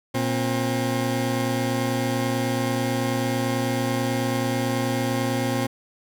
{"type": "tone pair together", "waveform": "20% pulse", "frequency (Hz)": [118.93, 267], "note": ["A#2", "C4"], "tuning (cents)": [35, 35], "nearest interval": "octave + major second", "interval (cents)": 1400, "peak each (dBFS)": -20, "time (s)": [0.14, 5.67], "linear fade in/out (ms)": 10, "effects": []}